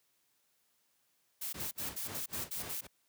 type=noise bursts; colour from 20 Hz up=blue; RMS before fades=-39 dBFS; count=8; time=1.41-2.811 s; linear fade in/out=10 ms; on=120 ms; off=63 ms
type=noise with tremolo; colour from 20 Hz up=pink; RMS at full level=-43 dBFS; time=1.54-2.87 s; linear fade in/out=5 ms; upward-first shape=sine; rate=3.8 Hz; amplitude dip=100%
effects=white hiss -75 dBFS RMS until 3.08 s + high-pass 80 Hz 12 dB/octave